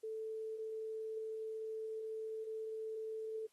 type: tone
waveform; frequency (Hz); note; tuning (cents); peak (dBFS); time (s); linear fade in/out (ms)
sine; 440; A4; 0; -40; 0.03-3.47; 10
effects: white hiss -75 dBFS RMS until 3.52 s + AAC 32 kbps